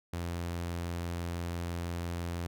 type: tone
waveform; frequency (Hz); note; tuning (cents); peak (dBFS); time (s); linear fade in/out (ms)
sawtooth; 86; F2; -26; -30; 0.13-2.47; 5
effects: none